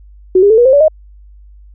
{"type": "tone with pitch steps", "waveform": "sine", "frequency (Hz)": [371.1, 404.7, 441.3, 481.3, 524.8, 572.3, 624.1], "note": ["F#4", "G#4", "A4", "B4", "C5", "D5", "D#5"], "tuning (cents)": [5, -45, 5, -45, 5, -45, 5], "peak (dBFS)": -4, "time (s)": [0.35, 0.882], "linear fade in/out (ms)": 5, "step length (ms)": 76, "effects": ["added 50 Hz sine -36 dBFS peak until 1.74 s"]}